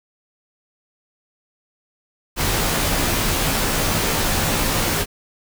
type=noise with comb filter; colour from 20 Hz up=pink; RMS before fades=-20 dBFS; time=2.36-5.06 s; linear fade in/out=50 ms; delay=16 ms; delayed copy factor=-0.6; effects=none